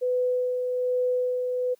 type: tone with tremolo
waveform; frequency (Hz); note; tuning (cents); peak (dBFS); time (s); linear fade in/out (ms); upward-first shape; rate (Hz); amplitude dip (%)
sine; 500; B4; +21; -21; 0.01-1.75; 20; sine; 1.2; 35
effects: white hiss -66 dBFS RMS until 1.79 s + high-pass 150 Hz 12 dB/octave